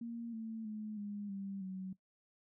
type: tone with pitch steps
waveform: sine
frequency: 233.1 / 223.3 / 214 / 205 / 196.47 / 188.25 Hz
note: A#3 / A3 / A3 / G#3 / G3 / F#3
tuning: 0 / +26 / -48 / -22 / +4 / +30 cents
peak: -40 dBFS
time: 0.01-1.93 s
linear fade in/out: 5 ms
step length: 320 ms
effects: noise-tail reverb RT60 0.1 s tail -18 dB re dry